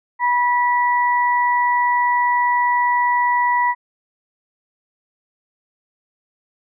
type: tone pair together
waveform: sine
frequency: 975 / 1950 Hz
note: B5 / B6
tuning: -23 / -23 cents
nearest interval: octave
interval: 1200 cents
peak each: -15 / -21 dBFS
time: 0.19-3.75 s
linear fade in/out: 50 ms
effects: none